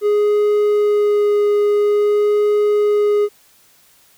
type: tone with vibrato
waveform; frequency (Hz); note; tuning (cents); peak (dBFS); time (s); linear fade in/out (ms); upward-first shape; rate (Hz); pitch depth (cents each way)
triangle; 415; G#4; -1; -10; 0.01-3.29; 50; sine; 0.49; 8
effects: white hiss -52 dBFS RMS until 4.17 s